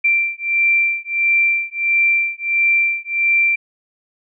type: beating tone pair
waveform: sine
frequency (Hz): 2355 / 2356.5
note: D7 / D7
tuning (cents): +4 / +5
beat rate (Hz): 1.5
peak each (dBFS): -17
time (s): 0.04-3.56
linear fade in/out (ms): 10
effects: none